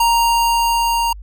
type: tone with level ramp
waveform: square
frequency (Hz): 932.3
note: A#5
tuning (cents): 0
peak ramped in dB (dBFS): -12 to -16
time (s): 0-1.13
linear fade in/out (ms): 5
effects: added 50 Hz sine -31 dBFS peak until 1.22 s